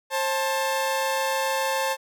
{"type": "tone pair together", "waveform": "sawtooth", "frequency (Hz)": [533.4, 880], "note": ["C5", "A5"], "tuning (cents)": [33, 0], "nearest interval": "major sixth", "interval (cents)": 867, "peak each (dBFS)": -22, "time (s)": [0.1, 1.97], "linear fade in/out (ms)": 50, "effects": []}